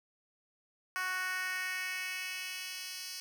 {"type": "tone with high-pass filter sweep", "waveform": "10% pulse", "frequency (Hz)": 369.6, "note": "F#4", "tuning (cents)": -2, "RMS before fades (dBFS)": -38, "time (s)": [0.96, 3.2], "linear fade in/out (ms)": 0, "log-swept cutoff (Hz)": [1300, 4100], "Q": 2.1, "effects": []}